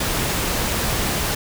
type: noise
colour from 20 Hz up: pink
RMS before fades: -22 dBFS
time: 0-1.35 s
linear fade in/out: 5 ms
effects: none